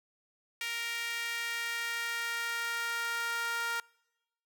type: tone with high-pass filter sweep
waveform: sawtooth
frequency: 466.2 Hz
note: A#4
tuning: in tune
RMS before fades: -35 dBFS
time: 0.61-3.8 s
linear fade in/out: 2 ms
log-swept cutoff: 2200 to 1300 Hz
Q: 2.3
effects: noise-tail reverb RT60 1.0 s tail -26 dB re dry